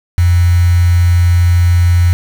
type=tone with quantisation; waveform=sine; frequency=87.31 Hz; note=F2; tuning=in tune; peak=-6 dBFS; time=0.18-2.13 s; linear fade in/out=0 ms; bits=4; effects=none